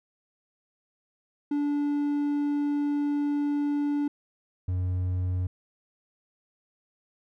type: tone pair in turn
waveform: triangle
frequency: 290 / 91.12 Hz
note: D4 / F#2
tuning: -22 / -26 cents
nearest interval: octave + minor sixth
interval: 2004 cents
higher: first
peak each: -22 / -23 dBFS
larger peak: first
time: 1.51-4.08 / 4.68-5.47 s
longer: first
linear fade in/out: 5 ms
effects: none